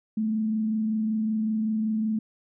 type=tone with frequency modulation; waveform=sine; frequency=218.1 Hz; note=A3; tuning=15 cents flat; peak=-23 dBFS; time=0.17-2.19 s; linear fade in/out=5 ms; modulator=25.3 Hz; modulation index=0.24; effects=none